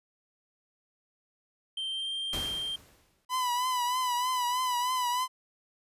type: tone with pitch glide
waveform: triangle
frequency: 3136 to 3174 Hz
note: G7 to G7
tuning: 0 to +21 cents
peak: -30 dBFS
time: 1.77-2.76 s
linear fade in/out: 5 ms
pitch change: +21 cents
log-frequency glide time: 1.89-2.11 s
type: noise with exponential decay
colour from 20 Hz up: pink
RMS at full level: -35 dBFS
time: 2.33-3.25 s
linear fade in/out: 2 ms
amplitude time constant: 200 ms
type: tone with vibrato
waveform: 45% pulse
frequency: 996 Hz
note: B5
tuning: 14 cents sharp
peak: -27 dBFS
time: 3.29-5.28 s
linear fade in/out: 50 ms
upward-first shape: triangle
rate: 3.2 Hz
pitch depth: 61 cents each way
effects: resampled to 32000 Hz